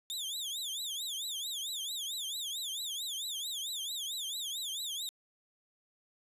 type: tone with vibrato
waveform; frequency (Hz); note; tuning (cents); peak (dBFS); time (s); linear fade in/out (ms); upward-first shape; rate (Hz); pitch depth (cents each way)
sawtooth; 3520; A7; 0; -33; 0.1-5.09; 0; triangle; 4.5; 240
effects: resampled to 32000 Hz